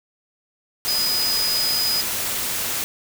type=tone in noise; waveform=sine; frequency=4978 Hz; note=D#8; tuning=in tune; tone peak=-20 dBFS; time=0.88-2.01 s; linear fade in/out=0 ms; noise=white; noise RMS=-25 dBFS; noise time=0.85-2.84 s; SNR=+2 dB; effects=none